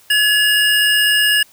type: tone pair together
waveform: square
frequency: 1692 / 2852 Hz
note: G#6 / F7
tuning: +32 / +36 cents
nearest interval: major sixth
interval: 904 cents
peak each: -15 dBFS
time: 0.1-1.43 s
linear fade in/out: 5 ms
effects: white hiss -49 dBFS RMS until 1.52 s